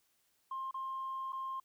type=tone with dropouts; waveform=sine; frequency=1060 Hz; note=C6; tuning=22 cents sharp; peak=-36 dBFS; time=0.51-1.6 s; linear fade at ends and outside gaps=5 ms; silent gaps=0.711-0.742 / 1.323-1.329 s; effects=tanh soft clip ceiling -33 dBFS + white hiss -75 dBFS RMS until 1.64 s